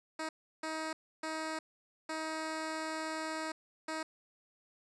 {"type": "tone bursts at uneven times", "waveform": "10% pulse", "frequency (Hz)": 316.4, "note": "D#4", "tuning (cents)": 29, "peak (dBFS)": -28, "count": 5, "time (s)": [[0.19, 0.29], [0.63, 0.93], [1.23, 1.59], [2.09, 3.52], [3.88, 4.03]], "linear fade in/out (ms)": 5, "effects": ["resampled to 22050 Hz"]}